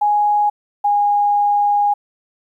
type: tone pair in turn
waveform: sine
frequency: 830.6 / 820.6 Hz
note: G#5 / G#5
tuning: 0 / -21 cents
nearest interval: unison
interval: 21 cents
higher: first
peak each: -12 dBFS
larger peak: neither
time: 0.01-0.5 / 0.84-1.94 s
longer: second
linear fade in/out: 10 ms
effects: 9-bit